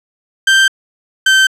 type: tone pair in turn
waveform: 30% pulse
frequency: 1568 / 1550 Hz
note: G6 / G6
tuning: 0 / -20 cents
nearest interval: unison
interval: 20 cents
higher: first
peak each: -4 dBFS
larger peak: neither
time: 0.47-0.68 / 1.26-1.47 s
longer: neither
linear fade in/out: 5 ms
effects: low-pass 8000 Hz 12 dB/octave